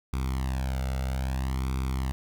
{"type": "tone with flanger", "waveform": "sawtooth", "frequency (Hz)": 65.41, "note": "C2", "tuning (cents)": 0, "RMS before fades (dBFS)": -29, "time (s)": [0.13, 2.12], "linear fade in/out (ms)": 0, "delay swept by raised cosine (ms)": [0.85, 1.44], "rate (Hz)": 0.61, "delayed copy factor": 0.85, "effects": []}